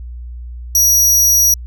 sawtooth tone, 5780 Hz, F#8, 41 cents flat, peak -6 dBFS, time 0.75-1.54 s, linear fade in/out 2 ms, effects added 60 Hz sine -26 dBFS peak until 1.66 s

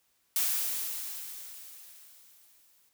blue noise with exponential decay, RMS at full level -27 dBFS, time 0.36-2.89 s, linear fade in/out 1 ms, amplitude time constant 550 ms, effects white hiss -72 dBFS RMS until 2.93 s

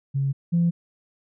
sine tone pair in turn, 137.4 / 170.58 Hz, C#3 / F3, -15 / -40 cents, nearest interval major third, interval 375 cents, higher second, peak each -20 / -16 dBFS, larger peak second, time 0.14-0.33 / 0.52-0.71 s, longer neither, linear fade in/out 20 ms, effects tanh soft clip ceiling -13 dBFS

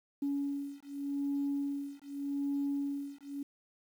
sine beating tone pair, 281.2 / 282.04 Hz, C#4 / C#4, +25 / +30 cents, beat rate 0.84 Hz, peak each -35 / -35 dBFS, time 0.22-3.43 s, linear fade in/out 5 ms, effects tanh soft clip ceiling -26 dBFS + 10-bit

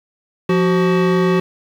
square tone pair together, 175.33 / 375.4 Hz, F3 / F#4, +7 / +25 cents, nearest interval octave + minor second, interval 1318 cents, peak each -16 dBFS, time 0.49-1.4 s, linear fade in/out 5 ms, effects low-pass 3000 Hz 12 dB/octave + 7-bit

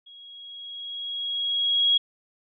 sine tone with level ramp, 3307 Hz, G#7, 8 cents flat, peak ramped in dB -45 to -16 dBFS, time 0.06-1.98 s, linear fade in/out 10 ms, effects none

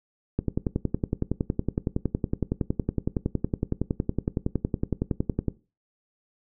click train, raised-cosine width 3 ms, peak -11 dBFS, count 56, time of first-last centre 0.39-5.483 s, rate 10.8 Hz, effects noise-tail reverb RT60 0.3 s tail -19 dB re dry

